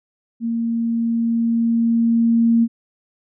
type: tone with level ramp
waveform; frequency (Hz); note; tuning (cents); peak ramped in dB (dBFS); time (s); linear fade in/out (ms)
sine; 230.9; A#3; -16; -19 to -11; 0.4-2.68; 50
effects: none